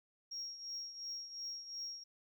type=tone with tremolo; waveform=sine; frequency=5588 Hz; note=F8; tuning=in tune; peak=-38 dBFS; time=0.31-2.04 s; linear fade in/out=10 ms; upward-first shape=triangle; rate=2.8 Hz; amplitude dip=75%; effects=tanh soft clip ceiling -37 dBFS + 13-bit